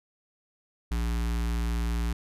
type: tone with notch filter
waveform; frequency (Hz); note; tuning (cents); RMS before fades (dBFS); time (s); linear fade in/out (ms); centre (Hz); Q
square; 57.6; A#1; -20; -28; 0.91-2.13; 5; 560; 1.3
effects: resampled to 32000 Hz